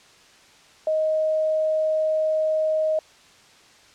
sine tone, 626 Hz, D#5, 10 cents sharp, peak -19 dBFS, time 0.87-2.99 s, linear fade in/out 2 ms, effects white hiss -52 dBFS RMS until 3.94 s + low-pass 6000 Hz 12 dB/octave

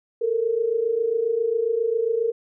sine tone pair together, 436.6 / 464 Hz, A4 / A#4, -13 / -8 cents, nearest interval minor second, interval 105 cents, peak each -25 / -21 dBFS, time 0.21-2.32 s, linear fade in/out 10 ms, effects none

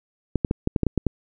clicks, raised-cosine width 3 ms, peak -7 dBFS, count 9, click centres 0.357 / 0.448 / 0.511 / 0.674 / 0.762 / 0.833 / 0.867 / 0.977 / 1.067 s, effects none

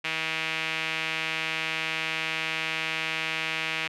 sawtooth tone with band-pass filter, 160 Hz, D#3, 49 cents sharp, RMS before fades -30 dBFS, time 0.04-3.88 s, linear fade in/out 10 ms, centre 2500 Hz, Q 2.9, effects none

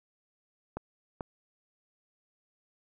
clicks, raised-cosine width 1 ms, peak -21 dBFS, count 2, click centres 0.77 / 1.208 s, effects none

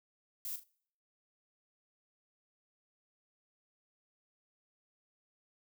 violet noise with echo, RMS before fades -40 dBFS, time 0.45-0.56 s, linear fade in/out 2 ms, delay 38 ms, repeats 2, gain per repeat -10 dB, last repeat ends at 0.636 s, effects noise-tail reverb RT60 0.6 s tail -24 dB re dry

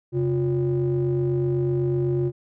triangle ring-modulated tone, 110 Hz, A2, in tune, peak -15 dBFS, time 0.12-2.32 s, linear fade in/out 50 ms, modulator 244 Hz, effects none

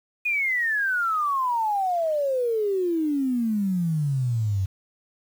sine exponential sweep, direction down, 2489 to 92.5 Hz, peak -21 dBFS, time 0.25-4.66 s, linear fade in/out 10 ms, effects 8-bit

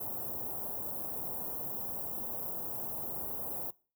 white band-stop noise, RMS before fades -38 dBFS, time 0-3.71 s, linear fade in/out 10 ms, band 880 to 14000 Hz, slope 24 dB/octave, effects noise-tail reverb RT60 0.4 s tail -23 dB re dry + high-pass 60 Hz 12 dB/octave

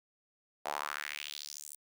sawtooth tone with high-pass filter sweep, 73.42 Hz, D2, in tune, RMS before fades -41 dBFS, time 0.65-1.76 s, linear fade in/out 10 ms, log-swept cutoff 700 to 9700 Hz, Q 2.8, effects none

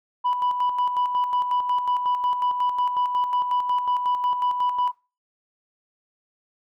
sine tone with tremolo, 987.8 Hz, B5, in tune, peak -17 dBFS, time 0.24-4.92 s, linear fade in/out 20 ms, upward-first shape square, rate 5.5 Hz, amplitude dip 55%, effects noise-tail reverb RT60 0.3 s tail -21 dB re dry + tanh soft clip ceiling -17 dBFS

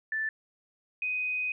sine tone pair in turn, 1760 / 2501 Hz, A6 / D#7, 0 / +8 cents, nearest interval tritone, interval 608 cents, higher second, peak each -28 dBFS, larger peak neither, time 0.12-0.29 / 1.02-1.52 s, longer second, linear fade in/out 2 ms, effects none

